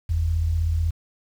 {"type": "tone pair together", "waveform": "sine", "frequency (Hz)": [46.28, 82.41], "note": ["F#1", "E2"], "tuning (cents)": [1, 0], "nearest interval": "minor seventh", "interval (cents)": 999, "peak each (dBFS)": [-27, -20], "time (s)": [0.09, 0.91], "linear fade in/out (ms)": 10, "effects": ["8-bit"]}